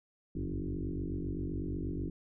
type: tone with frequency modulation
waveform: sine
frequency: 116.54 Hz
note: A#2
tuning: in tune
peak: -33 dBFS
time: 0.35-2.1 s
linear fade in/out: 5 ms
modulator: 48 Hz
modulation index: 5
effects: none